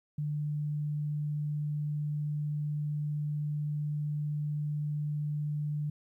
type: tone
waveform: sine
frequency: 148.7 Hz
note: D3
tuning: 22 cents sharp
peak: -30 dBFS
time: 0.18-5.9 s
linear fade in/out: 5 ms
effects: 12-bit